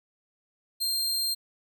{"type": "tone", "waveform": "sawtooth", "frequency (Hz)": 4186, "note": "C8", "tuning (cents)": 0, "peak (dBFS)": -23, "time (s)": [0.8, 1.35], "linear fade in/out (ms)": 20, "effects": []}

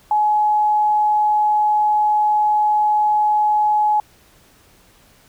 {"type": "tone", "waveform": "sine", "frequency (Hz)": 845, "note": "G#5", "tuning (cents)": 30, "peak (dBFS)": -13, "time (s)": [0.11, 4], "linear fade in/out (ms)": 2, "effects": ["pink hiss -52 dBFS RMS until 5.28 s"]}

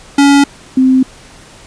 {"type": "tone pair in turn", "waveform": ["square", "sine"], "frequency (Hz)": [281.8, 260.1], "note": ["C#4", "C4"], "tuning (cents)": [29, -10], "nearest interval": "minor second", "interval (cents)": 139, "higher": "first", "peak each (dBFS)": -5, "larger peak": "neither", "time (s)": [[0.18, 0.44], [0.77, 1.03]], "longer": "neither", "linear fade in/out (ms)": 5, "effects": ["pink hiss -38 dBFS RMS until 1.66 s", "resampled to 22050 Hz"]}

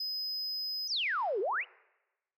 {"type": "tone", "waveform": "triangle", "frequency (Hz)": 5040, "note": "D#8", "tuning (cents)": 21, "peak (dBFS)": -32, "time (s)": [0, 0.88], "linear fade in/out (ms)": 5}
{"type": "exponential two-way sweep", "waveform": "sine", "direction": "down then up", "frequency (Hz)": [6490, 359.7, 3050], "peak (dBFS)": -29, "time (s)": [0.87, 1.65], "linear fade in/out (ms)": 50, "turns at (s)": 1.4}
{"effects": ["noise-tail reverb RT60 1.0 s tail -23 dB re dry"]}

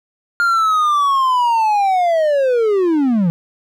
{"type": "linear sweep", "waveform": "triangle", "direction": "down", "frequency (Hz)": [1412, 161.3], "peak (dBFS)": -10, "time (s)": [0.4, 3.3], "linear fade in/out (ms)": 0, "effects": []}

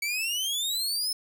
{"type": "exponential sweep", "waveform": "sawtooth", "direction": "up", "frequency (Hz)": [2257, 5290], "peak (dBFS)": -24, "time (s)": [0.02, 1.13], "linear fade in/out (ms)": 5, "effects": []}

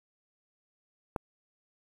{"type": "click", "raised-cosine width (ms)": 1, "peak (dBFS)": -17, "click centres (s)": 1.162, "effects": ["8-bit"]}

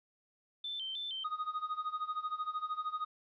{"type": "tone with vibrato", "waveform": "sine", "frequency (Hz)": 3317, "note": "G#7", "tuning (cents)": -3, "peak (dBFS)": -37, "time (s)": [0.64, 1.24], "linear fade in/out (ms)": 5, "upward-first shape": "square", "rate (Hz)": 3.2, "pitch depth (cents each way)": 110}
{"type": "tone with tremolo", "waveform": "triangle", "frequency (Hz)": 1244.5, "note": "D#6", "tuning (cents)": 0, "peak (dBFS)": -30, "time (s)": [1.24, 3.05], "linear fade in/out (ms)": 10, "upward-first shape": "sine", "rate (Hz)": 13, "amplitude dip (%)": 85}
{"effects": ["resampled to 11025 Hz", "12-bit"]}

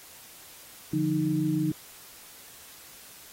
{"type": "tone cluster", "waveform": "sine", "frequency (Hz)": [147.6, 174, 309.5], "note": ["D3", "F3", "D#4"], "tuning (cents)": [9, -6, -9], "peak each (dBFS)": [-29, -30, -26], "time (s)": [0.93, 1.72], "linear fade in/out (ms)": 5, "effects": ["white hiss -49 dBFS RMS until 3.32 s", "AAC 48 kbps"]}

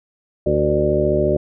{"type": "harmonic tone with a mistuned harmonic", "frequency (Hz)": 74.3, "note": "D2", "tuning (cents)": 21, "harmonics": [1, 2, 3, 4, 5, 6, 7, 8], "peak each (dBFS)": [-25, -24, -26, -27, -19, -27, -28, -19], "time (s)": [0.46, 1.37], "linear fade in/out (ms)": 5, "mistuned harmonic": 6, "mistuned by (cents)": 64, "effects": []}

